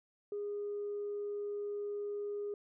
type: tone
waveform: sine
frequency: 410.5 Hz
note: G#4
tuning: 20 cents flat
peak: -35 dBFS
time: 0.32-2.54 s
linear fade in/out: 2 ms
effects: tanh soft clip ceiling -32 dBFS

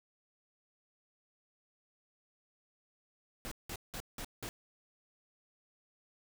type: noise bursts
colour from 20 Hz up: pink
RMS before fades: -42 dBFS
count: 5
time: 3.45-4.49 s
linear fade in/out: 0 ms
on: 64 ms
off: 180 ms
effects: none

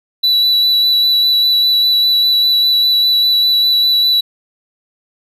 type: tone with vibrato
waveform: triangle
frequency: 3951 Hz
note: B7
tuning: in tune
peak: -8 dBFS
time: 0.23-4.21 s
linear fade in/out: 10 ms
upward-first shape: square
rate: 5 Hz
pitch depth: 10 cents each way
effects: none

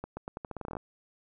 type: accelerating click train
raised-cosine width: 1 ms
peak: -23 dBFS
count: 14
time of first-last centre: 0.04-0.768 s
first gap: 130 ms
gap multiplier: 0.84
effects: none

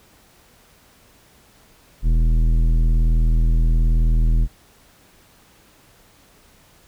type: tone with tanh clipping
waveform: sine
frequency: 40.55 Hz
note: E1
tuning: 28 cents flat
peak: -15 dBFS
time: 2.02-4.48 s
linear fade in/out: 50 ms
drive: 12 dB
effects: pink hiss -53 dBFS RMS until 6.87 s

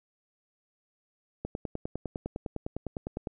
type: click train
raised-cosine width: 2 ms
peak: -20 dBFS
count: 19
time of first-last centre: 1.45-3.272 s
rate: 9.88 Hz
effects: none

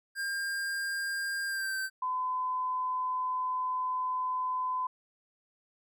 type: tone with pitch glide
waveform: square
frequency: 1603 to 1551.1 Hz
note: G6 to G6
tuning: +38 to -19 cents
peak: -32 dBFS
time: 0.15-1.9 s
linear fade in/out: 50 ms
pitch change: -57 cents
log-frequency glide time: 1.46-1.79 s
type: tone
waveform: sine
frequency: 1015 Hz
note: B5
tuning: 47 cents sharp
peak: -29 dBFS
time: 2.02-4.87 s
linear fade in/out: 5 ms
effects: none

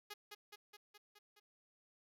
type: tone with echo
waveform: 5% pulse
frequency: 415.3 Hz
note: G#4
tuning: in tune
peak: -35 dBFS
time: 0.1-0.14 s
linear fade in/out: 10 ms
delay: 210 ms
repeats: 6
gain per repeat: -3 dB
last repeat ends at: 1.4 s
effects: none

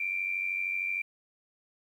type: tone with amplitude modulation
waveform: sine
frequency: 2361 Hz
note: D7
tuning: 9 cents sharp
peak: -26 dBFS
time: 0-1.02 s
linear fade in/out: 5 ms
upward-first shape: sine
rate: 93.1 Hz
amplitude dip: 65%
effects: 10-bit

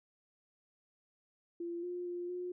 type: tone with pitch steps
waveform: sine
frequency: 342.7 / 355 / 351.5 / 358.6 Hz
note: F4 / F4 / F4 / F4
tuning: -33 / +28 / +11 / +46 cents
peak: -37 dBFS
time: 1.6-2.52 s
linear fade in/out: 5 ms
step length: 230 ms
effects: none

